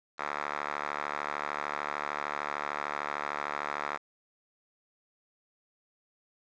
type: tone with band-pass filter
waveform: 5% pulse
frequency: 73.3 Hz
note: D2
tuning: 3 cents flat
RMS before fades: -35 dBFS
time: 0.18-3.98 s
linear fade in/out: 20 ms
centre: 1400 Hz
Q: 8.2
effects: resampled to 16000 Hz + 9-bit